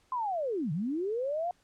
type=linear two-way sweep; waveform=sine; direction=down then up; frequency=1046.5 to 140.9 to 724 Hz; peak=-29 dBFS; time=0.12-1.51 s; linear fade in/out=2 ms; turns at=0.72 s; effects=pink hiss -68 dBFS RMS until 1.63 s + low-pass 9000 Hz 12 dB/octave